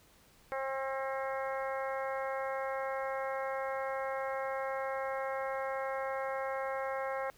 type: harmonic tone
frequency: 267.9 Hz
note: C4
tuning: 41 cents sharp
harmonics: 2 / 3 / 4 / 5 / 6 / 7 / 8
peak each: -36 / -40 / -42 / -44 / -46 / -47 / -48 dBFS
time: 0.52-7.3 s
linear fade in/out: 0 ms
effects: pink hiss -63 dBFS RMS until 7.37 s